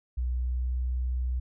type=tone with pitch glide; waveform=sine; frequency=61.74 to 62.49 Hz; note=B1 to B1; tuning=0 to +21 cents; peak=-26 dBFS; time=0.17-1.4 s; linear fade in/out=10 ms; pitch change=+21 cents; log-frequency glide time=0.31-0.74 s; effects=none